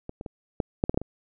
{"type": "clicks", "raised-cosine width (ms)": 2, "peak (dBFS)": [-21, -23, -22, -11, -8, -10, -16, -8, -21], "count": 9, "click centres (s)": [0.094, 0.211, 0.262, 0.602, 0.839, 0.895, 0.944, 0.975, 1.016], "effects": []}